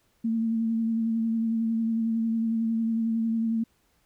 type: tone with vibrato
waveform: sine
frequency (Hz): 226.2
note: A3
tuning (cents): +48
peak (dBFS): -23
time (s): 0.24-3.64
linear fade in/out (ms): 10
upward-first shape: sine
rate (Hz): 11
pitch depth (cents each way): 23
effects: pink hiss -68 dBFS RMS until 4.05 s